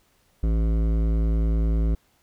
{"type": "tone with hard clipping", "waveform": "sine", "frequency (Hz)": 55, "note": "A1", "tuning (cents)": 0, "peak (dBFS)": -21, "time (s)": [0.43, 1.95], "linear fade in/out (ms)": 5, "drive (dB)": 14, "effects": ["pink hiss -64 dBFS RMS until 2.22 s"]}